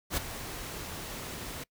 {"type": "noise with ADSR envelope", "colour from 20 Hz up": "pink", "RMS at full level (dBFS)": -28, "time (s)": [0.1, 1.64], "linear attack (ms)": 72, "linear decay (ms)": 12, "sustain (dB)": -12, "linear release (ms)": 9, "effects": ["noise-tail reverb RT60 0.1 s tail -24 dB re dry"]}